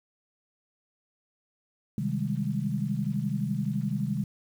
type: chord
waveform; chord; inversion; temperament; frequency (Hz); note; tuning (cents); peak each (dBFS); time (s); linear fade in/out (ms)
sine; Ab major seventh; first; equal; 130.81 / 155.56 / 196 / 207.7; C3 / Eb3 / G3 / Ab3; 0 / 0 / 0 / 0; -32; 1.98-4.24; 2
effects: 9-bit